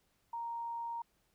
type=tone; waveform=sine; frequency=932.3 Hz; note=A#5; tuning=in tune; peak=-37 dBFS; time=0.33-1.02 s; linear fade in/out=5 ms; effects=pink hiss -75 dBFS RMS until 1.34 s